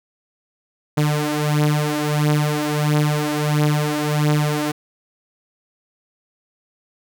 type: beating tone pair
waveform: sawtooth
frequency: 149.1 / 150.6 Hz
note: D3 / D3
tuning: +27 / +44 cents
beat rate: 1.5 Hz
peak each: -15 / -17 dBFS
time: 0.97-4.72 s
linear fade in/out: 10 ms
effects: none